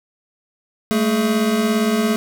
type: tone cluster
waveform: square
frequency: 205.5 / 223 / 421.2 Hz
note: G#3 / A3 / G#4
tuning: -18 / +23 / +24 cents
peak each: -25 / -18 / -23 dBFS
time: 0.91-2.16 s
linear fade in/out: 0 ms
effects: none